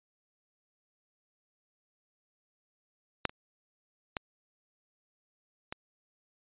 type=clicks; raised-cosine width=0.3 ms; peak=-10 / -30 / -16 / -21 dBFS; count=4; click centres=3.253 / 3.295 / 4.168 / 5.725 s; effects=resampled to 8000 Hz